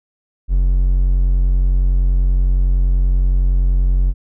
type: tone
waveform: triangle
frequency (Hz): 45.32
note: F#1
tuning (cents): -35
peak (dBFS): -9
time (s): 0.48-4.14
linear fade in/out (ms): 50
effects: none